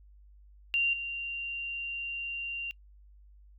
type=tone with level steps; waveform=sine; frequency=2772 Hz; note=F7; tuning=14 cents flat; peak=-24 / -33 dBFS; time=0.74-2.71 s; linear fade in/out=0 ms; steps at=0.93 s; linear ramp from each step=5 ms; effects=noise-tail reverb RT60 0.1 s tail -25 dB re dry + added 50 Hz sine -53 dBFS peak until 3.58 s